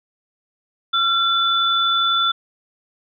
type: tone pair together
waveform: sine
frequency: 1366 / 3490 Hz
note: F6 / A7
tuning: -39 / -15 cents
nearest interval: octave + major third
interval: 1624 cents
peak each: -18 / -18 dBFS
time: 0.93-2.32 s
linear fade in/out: 10 ms
effects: none